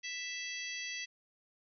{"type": "harmonic tone", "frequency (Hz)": 659.3, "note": "E5", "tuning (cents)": 0, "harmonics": [3, 4, 5, 6, 7, 8, 9], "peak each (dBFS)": [-43, -44, -46, -55, -47, -57, -46], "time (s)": [0.03, 1.06], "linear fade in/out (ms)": 20, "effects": []}